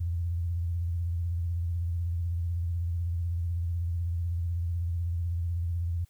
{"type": "tone with vibrato", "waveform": "sine", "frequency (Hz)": 85.4, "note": "F2", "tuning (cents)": -38, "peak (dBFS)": -27, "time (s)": [0, 6.05], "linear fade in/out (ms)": 10, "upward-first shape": "triangle", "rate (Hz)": 16, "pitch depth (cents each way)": 82, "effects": ["white hiss -68 dBFS RMS until 6.09 s"]}